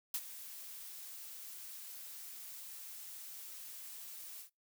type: noise with ADSR envelope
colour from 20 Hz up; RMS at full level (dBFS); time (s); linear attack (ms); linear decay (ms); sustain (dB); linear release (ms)
blue; -35; 0.14-4.5; 3; 55; -14; 100
effects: noise-tail reverb RT60 0.2 s tail -24 dB re dry